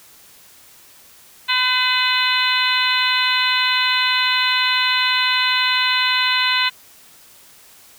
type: harmonic tone with a mistuned harmonic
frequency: 507 Hz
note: B4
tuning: 45 cents sharp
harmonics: 2 / 3 / 4 / 5 / 6 / 7 / 8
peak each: -23 / -23 / -23 / -23 / -23 / -23 / -23 dBFS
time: 1.48-6.7 s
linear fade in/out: 20 ms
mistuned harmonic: 6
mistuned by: -33 cents
effects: white hiss -47 dBFS RMS until 7.98 s